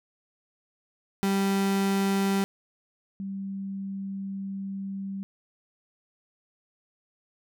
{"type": "tone pair in turn", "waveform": ["35% pulse", "sine"], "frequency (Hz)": [196, 195.2], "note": ["G3", "G3"], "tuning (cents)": [0, -7], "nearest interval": "unison", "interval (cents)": 7, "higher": "first", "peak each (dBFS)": [-21, -31], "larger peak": "first", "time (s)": [[1.23, 2.44], [3.2, 5.23]], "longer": "second", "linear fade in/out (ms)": 0, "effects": []}